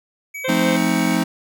square tone with pitch glide, 2273 to 2234 Hz, C#7 to C#7, +43 to +13 cents, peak -29 dBFS, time 0.34-1.17 s, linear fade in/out 10 ms, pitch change -30 cents, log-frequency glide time 0.6-0.69 s
harmonic tone, 520 Hz, C5, 11 cents flat, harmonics 1 / 2 / 3 / 4 / 5 / 6 / 7, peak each -22 / -34 / -31 / -31 / -39 / -36 / -34 dBFS, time 0.44-0.77 s, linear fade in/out 10 ms
square chord, F dominant seventh, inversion none, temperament just, 174.61 / 218.3 / 261.9 / 314.3 Hz, F3 / A3 / C4 / Eb4, 0 / -13 / +2 / +18 cents, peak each -23 dBFS, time 0.48-1.24 s, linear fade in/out 10 ms
effects none

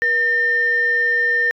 sine tone pair together, 480.2 / 1808.8 Hz, B4 / A6, -49 / +47 cents, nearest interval octave + major seventh, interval 2296 cents, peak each -25 / -14 dBFS, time 0.02-1.51 s, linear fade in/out 0 ms, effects tanh soft clip ceiling -9 dBFS

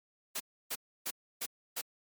white noise bursts, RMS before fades -36 dBFS, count 5, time 0.35-1.815 s, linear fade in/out 10 ms, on 53 ms, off 300 ms, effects high-pass 200 Hz 12 dB/octave + MP3 96 kbps

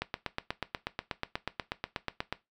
click train, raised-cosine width 0.3 ms, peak -15 dBFS, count 20, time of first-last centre 0.02-2.326 s, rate 8.24 Hz, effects noise-tail reverb RT60 0.2 s tail -17 dB re dry

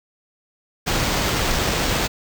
pink noise with sample-and-hold, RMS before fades -21 dBFS, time 0.86-2.08 s, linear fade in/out 20 ms, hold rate 11025 Hz, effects none

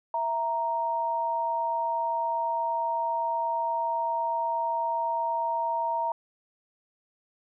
sine tone pair together, 660.4 / 932.3 Hz, E5 / A#5, +3 / 0 cents, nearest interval tritone, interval 597 cents, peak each -32 / -26 dBFS, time 0.14-6.12 s, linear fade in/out 2 ms, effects none

